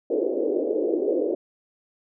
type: band-pass noise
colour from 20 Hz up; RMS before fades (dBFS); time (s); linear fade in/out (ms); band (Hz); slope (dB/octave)
white; -24; 0.1-1.35; 5; 300 to 520; 48
effects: none